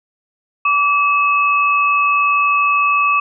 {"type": "tone pair together", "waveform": "sine", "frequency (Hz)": [1154.4, 2587], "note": ["D6", "E7"], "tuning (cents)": [-30, -33], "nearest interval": "octave + major second", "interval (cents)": 1397, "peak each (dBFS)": [-13, -16], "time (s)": [0.65, 3.2], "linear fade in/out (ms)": 5, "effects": []}